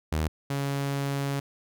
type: tone pair in turn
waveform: sawtooth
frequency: 78 / 139.62 Hz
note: D#2 / C#3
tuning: +5 / +13 cents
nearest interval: minor seventh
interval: 1008 cents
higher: second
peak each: -21 / -23 dBFS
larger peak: first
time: 0.12-0.28 / 0.5-1.4 s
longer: second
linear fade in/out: 5 ms
effects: none